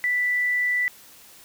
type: tone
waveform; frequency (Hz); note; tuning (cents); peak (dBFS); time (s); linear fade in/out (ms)
sine; 1975.5; B6; 0; -20; 0.04-0.88; 0
effects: white hiss -49 dBFS RMS until 1.44 s